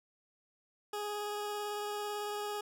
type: tone with vibrato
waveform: 20% pulse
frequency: 415.4 Hz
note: G#4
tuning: in tune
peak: -31 dBFS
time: 0.93-2.61 s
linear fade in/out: 5 ms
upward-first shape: sine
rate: 18 Hz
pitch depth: 10 cents each way
effects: none